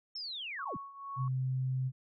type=linear sweep; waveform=sine; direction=down; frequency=5450 to 73.3 Hz; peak=-38 dBFS; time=0.15-0.77 s; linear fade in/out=5 ms
type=tone with tremolo; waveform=sine; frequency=1108.7 Hz; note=C#6; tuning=in tune; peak=-37 dBFS; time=0.59-1.28 s; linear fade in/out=2 ms; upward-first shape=triangle; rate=2.2 Hz; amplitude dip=80%
type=tone; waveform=sine; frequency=130 Hz; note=C3; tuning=11 cents flat; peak=-30 dBFS; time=1.16-1.92 s; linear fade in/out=50 ms
effects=none